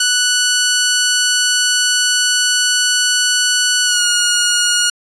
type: tone with pitch glide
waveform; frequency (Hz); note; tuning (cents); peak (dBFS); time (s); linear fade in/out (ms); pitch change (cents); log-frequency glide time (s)
10% pulse; 1480 to 1438.7; F#6 to F#6; 0 to -49; -3; 0-4.9; 5; -49; 3.84-4.04
effects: resampled to 22050 Hz